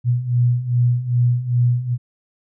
sine beating tone pair, 120.3 / 122.8 Hz, B2 / B2, -45 / -9 cents, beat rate 2.5 Hz, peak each -20 / -16 dBFS, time 0.04-1.98 s, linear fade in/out 50 ms, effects none

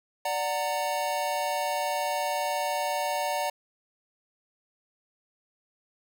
square chord, D augmented, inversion none, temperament equal with one note detuned, 587.3 / 740 / 920 Hz, D5 / F#5 / A#5, 0 / 0 / -23 cents, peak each -32 dBFS, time 0.25-3.5 s, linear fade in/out 5 ms, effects none

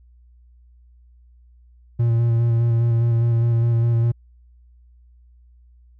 triangle tone with vibrato, 116.7 Hz, A#2, 2 cents sharp, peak -13 dBFS, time 1.99-4.12 s, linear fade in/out 10 ms, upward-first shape square, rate 4.9 Hz, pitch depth 17 cents each way, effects added 60 Hz sine -48 dBFS peak until 5.99 s

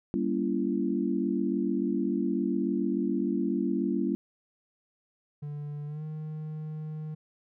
sine chord, G diminished seventh, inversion none, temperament just, 196 / 235.2 / 282.2 / 338.7 Hz, G3 / Bb3 / Db4 / Fb4, 0 / +16 / +31 / +47 cents, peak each -31 dBFS, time 0.14-4.15 s, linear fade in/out 0 ms
triangle tone with pitch glide, 146.83 to 154.67 Hz, D3 to D#3, 0 to -10 cents, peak -32 dBFS, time 5.42-7.15 s, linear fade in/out 10 ms, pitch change +90 cents, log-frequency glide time 5.86-6.03 s
effects none

